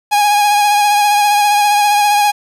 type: tone with vibrato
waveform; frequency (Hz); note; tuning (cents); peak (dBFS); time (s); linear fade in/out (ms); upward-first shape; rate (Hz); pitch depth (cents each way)
45% pulse; 826; G#5; -10; -9; 0.11-2.32; 20; sine; 15; 25
effects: resampled to 32000 Hz + 7-bit